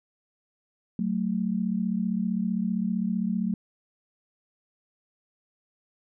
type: tone pair together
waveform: sine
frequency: 186.9 / 222.3 Hz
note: F#3 / A3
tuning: +18 / +18 cents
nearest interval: minor third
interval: 300 cents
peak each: -27 dBFS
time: 0.99-3.54 s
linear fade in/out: 2 ms
effects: none